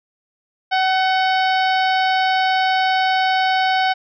harmonic tone with a mistuned harmonic, 755 Hz, F#5, 35 cents sharp, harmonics 1 / 2 / 3 / 4 / 5 / 6 / 7, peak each -16 / -22 / -26 / -28 / -30 / -32 / -33 dBFS, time 0.71-3.94 s, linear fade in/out 20 ms, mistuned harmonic 3, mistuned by -37 cents, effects none

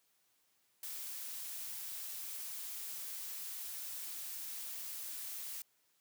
blue noise, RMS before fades -44 dBFS, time 0.83-5.62 s, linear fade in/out 2 ms, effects white hiss -75 dBFS RMS until 6 s + high-pass 100 Hz 12 dB/octave

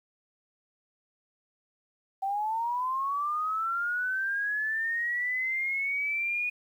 sine linear sweep, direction up, 766 to 2469 Hz, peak -27 dBFS, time 2.22-6.5 s, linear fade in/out 10 ms, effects 10-bit

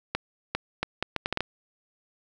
accelerating click train, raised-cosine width 0.3 ms, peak -10 dBFS, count 9, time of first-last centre 0.15-1.406 s, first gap 400 ms, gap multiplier 0.7, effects none

